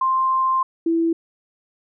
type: tone pair in turn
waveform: sine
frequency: 1049 / 331.2 Hz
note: C6 / E4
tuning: +4 / +8 cents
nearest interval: octave + minor sixth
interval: 1996 cents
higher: first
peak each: -16 dBFS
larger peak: neither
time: 0.01-0.63 / 0.86-1.13 s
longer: first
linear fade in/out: 5 ms
effects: none